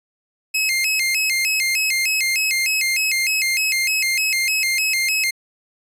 sawtooth tone with vibrato, 2327 Hz, D7, 17 cents flat, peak -14 dBFS, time 0.54-5.31 s, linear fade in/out 10 ms, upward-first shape square, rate 3.3 Hz, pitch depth 170 cents each way, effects resampled to 32000 Hz

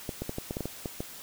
clicks, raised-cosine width 2 ms, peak -19 dBFS, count 10, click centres 0.092 / 0.22 / 0.294 / 0.384 / 0.509 / 0.569 / 0.607 / 0.656 / 0.858 / 1.005 s, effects white hiss -45 dBFS RMS until 1.22 s

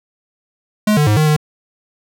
square tone with pitch steps, 211.7 / 149 / 105.6 / 154.2 / 151.8 Hz, G#3 / D3 / G#2 / D#3 / D#3, +33 / +25 / +29 / -15 / -42 cents, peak -11 dBFS, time 0.87-1.365 s, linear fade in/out 5 ms, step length 99 ms, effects none

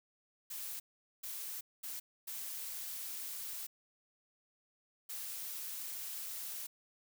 blue noise bursts at uneven times, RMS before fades -43 dBFS, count 5, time 0.5-0.8 / 1.23-1.61 / 1.83-2 / 2.27-3.67 / 5.09-6.67 s, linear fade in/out 10 ms, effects none

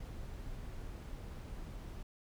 brown noise, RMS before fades -45 dBFS, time 0-2.03 s, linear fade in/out 5 ms, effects none

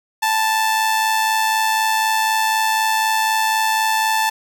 sawtooth tone with amplitude modulation, 880 Hz, A5, in tune, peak -10 dBFS, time 0.22-4.3 s, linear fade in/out 10 ms, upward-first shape sine, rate 104 Hz, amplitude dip 40%, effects none

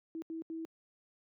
sine tone bursts at uneven times, 325.2 Hz, E4, 23 cents flat, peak -37 dBFS, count 3, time 0.15-0.22 / 0.3-0.42 / 0.5-0.65 s, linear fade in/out 0 ms, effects high-pass 200 Hz 12 dB/octave

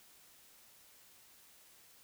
silence, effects white hiss -62 dBFS RMS until 2.03 s

